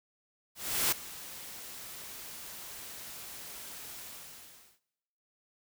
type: noise with ADSR envelope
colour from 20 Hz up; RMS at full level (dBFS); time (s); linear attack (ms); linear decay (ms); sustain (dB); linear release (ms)
white; -27; 0.55-4.8; 370; 7; -18; 800
effects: noise-tail reverb RT60 1.0 s tail -21 dB re dry